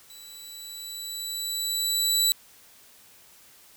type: tone with level ramp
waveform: 20% pulse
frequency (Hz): 3951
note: B7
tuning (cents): 0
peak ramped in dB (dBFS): -39 to -13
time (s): 0.1-2.32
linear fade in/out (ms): 0
effects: white hiss -54 dBFS RMS until 3.76 s